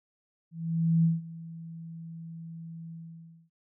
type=tone with ADSR envelope; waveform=sine; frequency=164.81 Hz; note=E3; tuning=in tune; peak=-19 dBFS; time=0.51-3.5 s; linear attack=530 ms; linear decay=170 ms; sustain=-20 dB; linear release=580 ms; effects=none